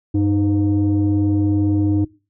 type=tone pair together; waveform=sine; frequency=96.62 / 307.4 Hz; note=G2 / D#4; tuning=-25 / -21 cents; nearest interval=octave + minor sixth; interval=2004 cents; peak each=-16 / -15 dBFS; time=0.14-2.05 s; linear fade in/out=10 ms; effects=noise-tail reverb RT60 0.3 s tail -20 dB re dry + tanh soft clip ceiling -10 dBFS